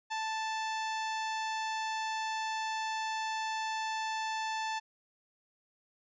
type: tone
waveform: sawtooth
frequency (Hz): 880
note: A5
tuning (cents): 0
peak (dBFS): -29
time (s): 0.1-4.8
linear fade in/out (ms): 20
effects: resampled to 16000 Hz